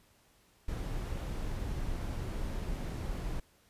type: noise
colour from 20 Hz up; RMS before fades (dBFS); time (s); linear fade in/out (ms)
brown; -36; 0.68-3.4; 5
effects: pink hiss -66 dBFS RMS until 3.69 s + resampled to 32000 Hz